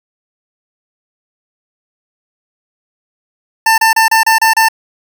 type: tone bursts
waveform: 25% pulse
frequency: 893 Hz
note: A5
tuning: 25 cents sharp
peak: -3 dBFS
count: 7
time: 3.66-4.686 s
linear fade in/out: 5 ms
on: 120 ms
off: 31 ms
effects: 7-bit